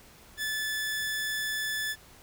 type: tone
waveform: sawtooth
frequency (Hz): 1737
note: A6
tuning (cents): -23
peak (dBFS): -26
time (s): 0.37-1.96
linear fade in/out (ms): 50
effects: pink hiss -54 dBFS RMS until 2.22 s